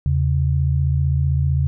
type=tone pair together; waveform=sine; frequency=81 / 136.55 Hz; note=E2 / C#3; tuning=-30 / -26 cents; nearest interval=major sixth; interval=904 cents; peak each=-18 dBFS; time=0.06-1.67 s; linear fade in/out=0 ms; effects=none